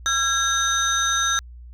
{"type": "tone cluster", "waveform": "sine", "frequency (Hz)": [1357, 1636, 3724, 6120], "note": ["E6", "G#6", "A#7", "G8"], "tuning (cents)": [50, -26, -2, -42], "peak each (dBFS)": -23, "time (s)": [0.06, 1.39], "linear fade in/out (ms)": 0, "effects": ["tanh soft clip ceiling -13 dBFS", "added 60 Hz sine -38 dBFS peak until 1.73 s"]}